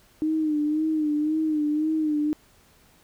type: tone with vibrato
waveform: sine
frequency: 306.5 Hz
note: D#4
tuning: 26 cents flat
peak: -21 dBFS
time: 0.22-2.33 s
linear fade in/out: 0 ms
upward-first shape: sine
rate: 1.9 Hz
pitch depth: 55 cents each way
effects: pink hiss -58 dBFS RMS until 3.03 s